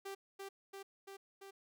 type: tone with echo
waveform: sawtooth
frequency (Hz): 392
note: G4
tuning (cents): 0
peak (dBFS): -39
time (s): 0.05-0.15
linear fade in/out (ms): 10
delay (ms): 340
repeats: 4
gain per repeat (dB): -2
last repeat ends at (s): 1.51
effects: none